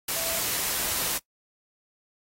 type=tone in noise; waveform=sine; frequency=659.3 Hz; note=E5; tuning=in tune; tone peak=-34 dBFS; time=0.16-0.39 s; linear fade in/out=5 ms; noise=white; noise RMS=-28 dBFS; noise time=0.08-1.18 s; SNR=-9 dB; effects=noise-tail reverb RT60 0.1 s tail -20 dB re dry + AAC 48 kbps